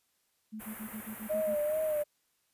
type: tone bursts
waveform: sine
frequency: 216.8 Hz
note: A3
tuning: 25 cents flat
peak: -38 dBFS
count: 8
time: 0.52-1.555 s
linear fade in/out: 20 ms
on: 90 ms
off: 45 ms
type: band-stop noise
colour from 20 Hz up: white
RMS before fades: -43 dBFS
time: 0.59-2.04 s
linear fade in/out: 20 ms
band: 2200 to 11000 Hz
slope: 24 dB/octave
type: tone with vibrato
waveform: sine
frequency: 611 Hz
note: D#5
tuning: 32 cents flat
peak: -28 dBFS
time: 1.29-2.04 s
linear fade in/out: 20 ms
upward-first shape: sine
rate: 2.4 Hz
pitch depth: 53 cents each way
effects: white hiss -75 dBFS RMS until 2.53 s + resampled to 32000 Hz